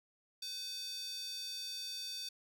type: tone with high-pass filter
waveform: square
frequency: 510 Hz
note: C5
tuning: 44 cents flat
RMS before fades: -43 dBFS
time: 0.42-2.29 s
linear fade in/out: 5 ms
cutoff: 4200 Hz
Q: 7.8
effects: none